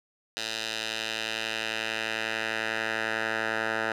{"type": "tone with band-pass filter sweep", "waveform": "10% pulse", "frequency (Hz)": 111.1, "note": "A2", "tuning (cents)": 17, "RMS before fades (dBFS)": -31, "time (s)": [0.37, 3.92], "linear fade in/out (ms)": 0, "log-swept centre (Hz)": [4000, 1400], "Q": 1.5, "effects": []}